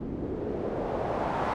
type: noise with low-pass filter sweep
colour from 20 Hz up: white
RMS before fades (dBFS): -31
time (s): 0-1.54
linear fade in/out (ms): 10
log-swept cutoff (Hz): 270 to 1000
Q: 1.9
effects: none